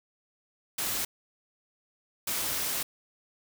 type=noise bursts at uneven times; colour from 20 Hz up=white; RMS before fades=-31 dBFS; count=2; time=0.78-1.05 / 2.27-2.83 s; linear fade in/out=5 ms; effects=none